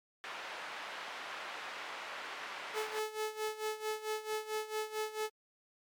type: band-pass noise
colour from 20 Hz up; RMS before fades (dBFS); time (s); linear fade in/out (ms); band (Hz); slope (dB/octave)
pink; -44; 0.24-2.99; 0; 850 to 2800; 12
type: tone with tremolo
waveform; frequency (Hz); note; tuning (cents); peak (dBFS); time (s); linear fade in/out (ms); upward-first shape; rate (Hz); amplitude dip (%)
sawtooth; 431.8; A4; -33; -29; 2.73-5.3; 50; sine; 4.5; 80
effects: MP3 96 kbps